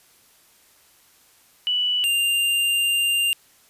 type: tone pair in turn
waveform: sine / square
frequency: 2960 / 2794 Hz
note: F#7 / F7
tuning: 0 / 0 cents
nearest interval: minor second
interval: 100 cents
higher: first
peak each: -19 dBFS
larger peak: neither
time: 1.67-2.04 / 2.04-3.33 s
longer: second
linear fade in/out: 0 ms
effects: white hiss -56 dBFS RMS until 3.69 s + resampled to 32000 Hz